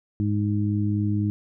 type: harmonic tone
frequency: 103.83 Hz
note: G#2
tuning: in tune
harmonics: 1 / 2 / 3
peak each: -23 / -26 / -28 dBFS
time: 0.2-1.3 s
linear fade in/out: 0 ms
effects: none